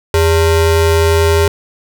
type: ring-modulated tone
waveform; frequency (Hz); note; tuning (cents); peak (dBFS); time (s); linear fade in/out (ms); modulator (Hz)
square; 245.4; B3; -11; -6; 0.14-1.48; 2; 161
effects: none